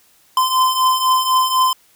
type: beating tone pair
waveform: square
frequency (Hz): 1028 / 1032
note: C6 / C6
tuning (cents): -31 / -24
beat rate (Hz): 4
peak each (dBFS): -20 / -15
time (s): 0.37-1.73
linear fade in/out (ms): 2
effects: white hiss -54 dBFS RMS until 1.95 s